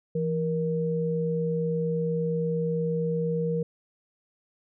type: tone pair together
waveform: sine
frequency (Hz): 166.5 / 470.9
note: E3 / A#4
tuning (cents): +18 / +18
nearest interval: octave + tritone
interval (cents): 1800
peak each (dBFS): -27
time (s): 0.15-3.63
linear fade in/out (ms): 5
effects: none